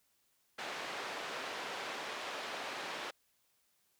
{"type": "band-pass noise", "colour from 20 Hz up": "pink", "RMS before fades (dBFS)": -42, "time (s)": [0.58, 3.11], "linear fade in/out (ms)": 10, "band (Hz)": [510, 3800], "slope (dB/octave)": 12, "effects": ["white hiss -75 dBFS RMS until 3.99 s"]}